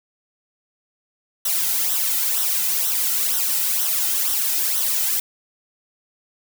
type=noise with flanger; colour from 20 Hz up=blue; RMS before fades=-21 dBFS; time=1.45-5.2 s; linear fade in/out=5 ms; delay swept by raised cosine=0.42 to 1.82 ms; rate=2.1 Hz; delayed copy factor=-0.7; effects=none